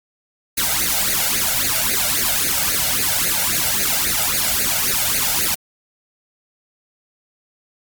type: noise with flanger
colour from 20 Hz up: white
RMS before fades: -19 dBFS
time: 0.57-5.55 s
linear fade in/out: 10 ms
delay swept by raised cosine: 0.45 to 1.43 ms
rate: 3.7 Hz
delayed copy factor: +0.95
effects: Opus 48 kbps

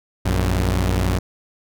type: tone pair together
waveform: sawtooth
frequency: 58.27 / 92.5 Hz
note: A#1 / F#2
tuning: 0 / 0 cents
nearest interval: minor sixth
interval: 800 cents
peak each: -16 dBFS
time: 0.25-1.19 s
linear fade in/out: 10 ms
effects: none

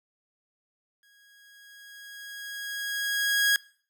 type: tone with exponential growth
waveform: sawtooth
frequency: 1648 Hz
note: G#6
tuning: 14 cents flat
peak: -16 dBFS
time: 1.03-3.56 s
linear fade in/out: 1 ms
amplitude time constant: 550 ms
effects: noise-tail reverb RT60 0.5 s tail -22 dB re dry

